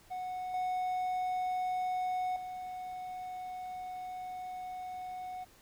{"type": "tone with level steps", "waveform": "triangle", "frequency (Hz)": 736, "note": "F#5", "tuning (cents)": -9, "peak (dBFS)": [-34, -29, -37], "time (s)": [0.1, 5.45], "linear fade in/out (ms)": 20, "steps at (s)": [0.54, 2.36], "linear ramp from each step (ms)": 2, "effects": ["pink hiss -61 dBFS RMS until 5.61 s"]}